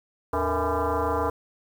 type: tone with frequency modulation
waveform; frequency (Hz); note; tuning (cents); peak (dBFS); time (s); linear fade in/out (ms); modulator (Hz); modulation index
sine; 264; C4; +16; -22; 0.33-1.3; 5; 185; 5.4
effects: 8-bit